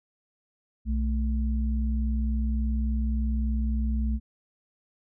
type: tone pair together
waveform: sine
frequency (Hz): 61.74 / 220.2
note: B1 / A3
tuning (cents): 0 / +2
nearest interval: octave + minor seventh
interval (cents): 2202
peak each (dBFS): -24 / -31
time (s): 0.85-4.2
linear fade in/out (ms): 50
effects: none